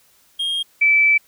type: tone pair in turn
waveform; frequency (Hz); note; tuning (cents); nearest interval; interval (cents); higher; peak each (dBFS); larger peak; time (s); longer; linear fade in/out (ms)
triangle / sine; 3235 / 2315; G#7 / D7; -46 / -25; tritone; 579; first; -18 / -11; second; 0.39-0.63 / 0.81-1.18; second; 10
effects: white hiss -56 dBFS RMS until 1.27 s